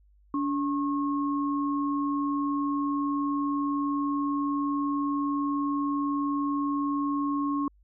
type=tone pair together; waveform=sine; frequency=286.4 / 1085.1 Hz; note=D4 / C#6; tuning=-43 / -37 cents; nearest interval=octave + major seventh; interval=2306 cents; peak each=-26 / -31 dBFS; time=0.34-7.68 s; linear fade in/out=2 ms; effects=added 50 Hz sine -57 dBFS peak until 7.83 s